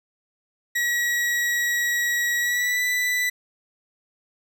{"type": "tone with pitch glide", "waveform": "40% pulse", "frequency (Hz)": [1916, 1981.3], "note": ["A#6", "B6"], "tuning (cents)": [47, 5], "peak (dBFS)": -20, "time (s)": [0.75, 3.3], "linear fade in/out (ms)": 10, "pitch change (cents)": 58, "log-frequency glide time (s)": [2.39, 2.82], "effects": []}